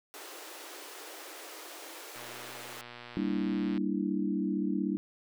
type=high-pass noise; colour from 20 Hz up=pink; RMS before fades=-46 dBFS; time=0.14-2.81 s; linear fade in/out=0 ms; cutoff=300 Hz; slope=96 dB/octave
type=click train; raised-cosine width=0.3 ms; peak=-29 dBFS; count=195; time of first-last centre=2.16-3.777 s; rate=120 Hz
type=chord; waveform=sine; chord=E half-diminished seventh; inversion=first; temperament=equal; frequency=196 / 233.1 / 293.7 / 329.6 Hz; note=G3 / Bb3 / D4 / E4; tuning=0 / 0 / 0 / 0 cents; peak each=-32 / -36 / -33 / -35 dBFS; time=3.17-4.97 s; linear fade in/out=0 ms
effects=none